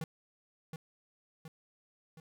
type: tone with echo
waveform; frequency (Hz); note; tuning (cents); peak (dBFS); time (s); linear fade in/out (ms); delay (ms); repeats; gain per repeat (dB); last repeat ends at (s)
square; 160; D#3; +49; -36; 0.01-0.04; 2; 720; 3; -5; 2.2
effects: 13-bit